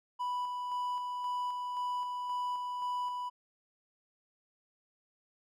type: tone with tremolo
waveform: triangle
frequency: 987.8 Hz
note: B5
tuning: in tune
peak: -30 dBFS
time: 0.19-3.3 s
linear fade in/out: 20 ms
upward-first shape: square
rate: 1.9 Hz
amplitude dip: 30%
effects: none